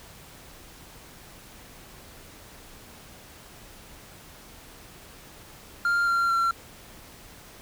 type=tone with pitch steps; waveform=triangle; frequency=1396.9 / 1379.3 / 1361.8 Hz; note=F6 / F6 / F6; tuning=0 / -22 / -44 cents; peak=-19 dBFS; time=5.85-6.51 s; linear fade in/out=2 ms; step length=220 ms; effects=pink hiss -48 dBFS RMS until 7.61 s